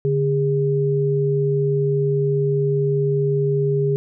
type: tone pair together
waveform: sine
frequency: 144.08 / 407.2 Hz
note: D3 / G#4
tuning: -33 / -34 cents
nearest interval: octave + tritone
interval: 1799 cents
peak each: -19 dBFS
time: 0.05-3.96 s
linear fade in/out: 0 ms
effects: none